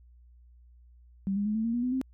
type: tone with pitch steps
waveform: sine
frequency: 194.8 / 203.2 / 211.9 / 221.1 / 230.6 / 240.5 / 250.9 / 261.7 Hz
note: G3 / G#3 / G#3 / A3 / A#3 / B3 / B3 / C4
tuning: -11 / -38 / +35 / +9 / -19 / -46 / +28 / 0 cents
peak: -26 dBFS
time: 1.27-2.014 s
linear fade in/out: 0 ms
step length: 93 ms
effects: added 60 Hz sine -53 dBFS peak until 2.13 s